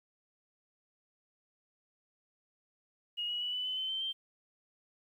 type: tone with pitch steps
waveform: sine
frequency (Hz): 2877 / 2914 / 2951 / 2989 / 3027 / 3066 / 3105 / 3145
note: F#7 / F#7 / F#7 / F#7 / F#7 / G7 / G7 / G7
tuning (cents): -49 / -27 / -5 / +17 / +39 / -39 / -17 / +5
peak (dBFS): -33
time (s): 3.17-4.13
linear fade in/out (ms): 20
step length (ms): 120
effects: 11-bit